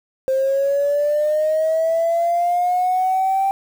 sine linear sweep, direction up, 525 to 784 Hz, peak -14 dBFS, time 0.28-3.51 s, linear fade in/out 0 ms, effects tanh soft clip ceiling -12 dBFS + 7-bit

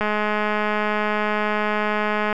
click train, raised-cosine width 0.5 ms, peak -8 dBFS, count 490, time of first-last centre 0.01-2.328 s, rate 211 Hz, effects none

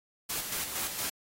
white noise with tremolo, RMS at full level -33 dBFS, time 0.29-1.1 s, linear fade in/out 10 ms, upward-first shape square, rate 4.3 Hz, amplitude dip 45%, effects AAC 48 kbps

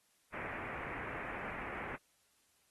white low-pass noise, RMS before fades -44 dBFS, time 0.32-1.97 s, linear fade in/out 20 ms, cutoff 2300 Hz, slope 48 dB/octave, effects white hiss -73 dBFS RMS until 2.7 s + AAC 32 kbps

